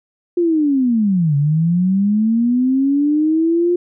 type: linear two-way sweep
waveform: sine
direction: down then up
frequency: 355.3 to 140 to 355.3 Hz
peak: -12 dBFS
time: 0.37-3.76 s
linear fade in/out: 5 ms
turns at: 1.36 s
effects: none